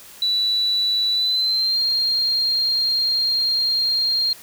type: tone with pitch glide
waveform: sine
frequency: 3951 to 4210 Hz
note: B7 to C8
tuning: 0 to +10 cents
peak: -17 dBFS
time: 0.22-4.33 s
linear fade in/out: 2 ms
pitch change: +110 cents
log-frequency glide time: 1.12-1.81 s
effects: white hiss -43 dBFS RMS until 4.42 s